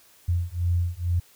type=beating tone pair; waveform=sine; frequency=86.1 / 88.3 Hz; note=F2 / F2; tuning=-24 / +20 cents; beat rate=2.2 Hz; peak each=-25 dBFS; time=0.28-1.2 s; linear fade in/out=10 ms; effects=white hiss -56 dBFS RMS until 1.35 s